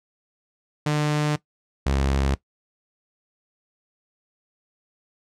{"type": "tone pair in turn", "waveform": "sawtooth", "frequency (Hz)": [149.7, 68.12], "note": ["D3", "C#2"], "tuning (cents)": [33, -30], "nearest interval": "octave + major second", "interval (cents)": 1363, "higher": "first", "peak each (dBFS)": -16, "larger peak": "neither", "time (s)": [[0.86, 1.36], [1.86, 2.35]], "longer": "first", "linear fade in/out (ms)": 5, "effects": ["noise-tail reverb RT60 0.1 s tail -18 dB re dry", "low-pass 8000 Hz 12 dB/octave"]}